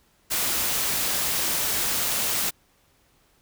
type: noise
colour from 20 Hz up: white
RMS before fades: -25 dBFS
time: 0.3-2.51 s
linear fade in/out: 20 ms
effects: pink hiss -63 dBFS RMS until 3.41 s